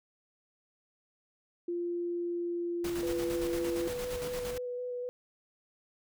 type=tone with pitch glide; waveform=sine; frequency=347.1 to 342.9 Hz; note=F4 to F4; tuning=-11 to -32 cents; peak=-31 dBFS; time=1.68-3.88 s; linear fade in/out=5 ms; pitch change=-21 cents; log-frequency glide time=2.07-3.56 s
type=noise with tremolo; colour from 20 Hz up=pink; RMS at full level=-40 dBFS; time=2.84-4.58 s; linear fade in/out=5 ms; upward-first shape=square; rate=8.7 Hz; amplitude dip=45%
type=tone with vibrato; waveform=sine; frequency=493.9 Hz; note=B4; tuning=in tune; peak=-34 dBFS; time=3.03-5.09 s; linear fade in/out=0 ms; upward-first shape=square; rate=4 Hz; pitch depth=9 cents each way
effects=none